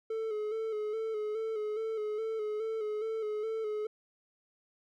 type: tone with vibrato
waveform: triangle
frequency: 434.3 Hz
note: A4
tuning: 23 cents flat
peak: -30 dBFS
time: 0.1-3.87 s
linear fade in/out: 5 ms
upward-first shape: square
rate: 2.4 Hz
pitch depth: 40 cents each way
effects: none